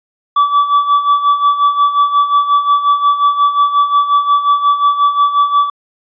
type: tone with tremolo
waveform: triangle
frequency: 1152 Hz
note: D6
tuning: 34 cents flat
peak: -4 dBFS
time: 0.36-5.7 s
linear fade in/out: 5 ms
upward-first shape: sine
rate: 5.6 Hz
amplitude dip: 70%
effects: resampled to 11025 Hz